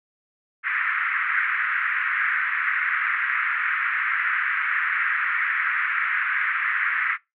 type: band-pass noise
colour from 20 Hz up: white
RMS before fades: -24 dBFS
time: 0.63-7.18 s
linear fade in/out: 50 ms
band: 1300 to 2100 Hz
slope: 48 dB/octave
effects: noise-tail reverb RT60 0.2 s tail -22 dB re dry